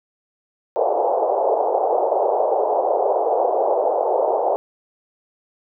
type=band-pass noise; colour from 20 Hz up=white; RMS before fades=-19 dBFS; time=0.76-4.56 s; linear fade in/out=0 ms; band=410 to 820 Hz; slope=48 dB/octave; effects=none